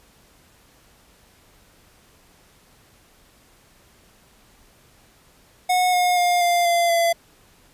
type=tone with pitch steps; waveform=square; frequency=729 / 718.5 / 708.2 / 698.1 / 688.1 / 678.2 Hz; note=F#5 / F5 / F5 / F5 / F5 / E5; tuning=-26 / +49 / +24 / -1 / -26 / +49 cents; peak=-17 dBFS; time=5.69-7.13 s; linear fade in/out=10 ms; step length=240 ms; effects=pink hiss -55 dBFS RMS until 7.73 s + resampled to 32000 Hz